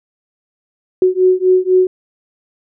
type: beating tone pair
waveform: sine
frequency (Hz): 367.8 / 371.8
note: F#4 / F#4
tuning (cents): -10 / +8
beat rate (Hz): 4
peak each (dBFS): -12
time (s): 1.02-1.87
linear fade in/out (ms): 2
effects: none